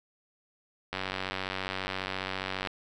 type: click train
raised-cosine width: 0.3 ms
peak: -16 dBFS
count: 166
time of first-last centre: 0.93-2.672 s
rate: 94.7 Hz
effects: none